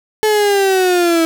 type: linear sweep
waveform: 35% pulse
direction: down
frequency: 433.9 to 324.6 Hz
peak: -9 dBFS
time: 0.23-1.25 s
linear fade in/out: 0 ms
effects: none